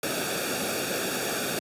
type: noise with comb filter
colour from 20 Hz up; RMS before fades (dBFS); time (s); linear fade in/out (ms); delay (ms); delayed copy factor
pink; -29; 0.03-1.59; 2; 0.98; -0.75
effects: high-pass 150 Hz 12 dB/octave + resampled to 32000 Hz